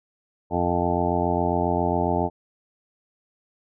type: harmonic tone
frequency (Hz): 87.31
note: F2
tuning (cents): 0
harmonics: 1 / 2 / 3 / 4 / 5 / 7 / 8 / 9 / 10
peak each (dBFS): -29 / -29 / -29 / -29 / -29 / -29 / -29 / -29 / -29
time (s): 0.5-2.3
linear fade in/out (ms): 50
effects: none